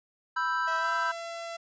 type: chord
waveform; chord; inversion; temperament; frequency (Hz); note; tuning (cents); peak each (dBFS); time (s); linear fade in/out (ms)
triangle; E minor; second; equal; 987.8 / 1318.5 / 1568; B5 / E6 / G6; 0 / 0 / 0; -29; 0.36-1.12; 10
type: tone with pitch glide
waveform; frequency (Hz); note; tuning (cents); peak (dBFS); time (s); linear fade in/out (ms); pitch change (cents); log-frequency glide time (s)
sawtooth; 654 to 674.3; E5 to E5; -14 to +39; -32; 0.67-1.57; 10; +53; 0.78-0.88
effects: resampled to 16000 Hz